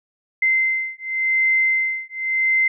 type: beating tone pair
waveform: sine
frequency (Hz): 2074 / 2074.9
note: C7 / C7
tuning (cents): -16 / -15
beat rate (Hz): 0.9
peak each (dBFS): -20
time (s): 0.42-2.68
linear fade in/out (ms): 5
effects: none